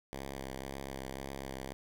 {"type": "tone with vibrato", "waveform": "5% pulse", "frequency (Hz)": 67.3, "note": "C2", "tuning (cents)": 49, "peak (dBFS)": -29, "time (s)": [0.13, 1.73], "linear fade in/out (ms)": 0, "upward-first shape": "triangle", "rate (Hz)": 1.9, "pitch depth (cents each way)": 36, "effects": []}